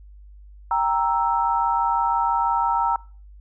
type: chord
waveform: sine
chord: E diminished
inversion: first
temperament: equal with one note detuned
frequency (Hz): 786.3 / 932.3 / 1318.5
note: G5 / Bb5 / E6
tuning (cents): +5 / 0 / 0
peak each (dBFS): -25 / -20 / -25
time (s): 0.71-2.96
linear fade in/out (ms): 2
effects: noise-tail reverb RT60 0.4 s tail -23 dB re dry + added 50 Hz sine -42 dBFS peak until 3.4 s